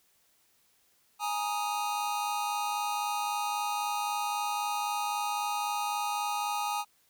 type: chord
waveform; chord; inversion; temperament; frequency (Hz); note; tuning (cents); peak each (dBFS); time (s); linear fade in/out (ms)
square; Ab suspended second; none; just; 830.6 / 934.4 / 1245.9; Ab5 / Bb5 / Eb6; 0 / +4 / +2; -33 / -37 / -36; 1.19-6.85; 50
effects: white hiss -68 dBFS RMS until 7.09 s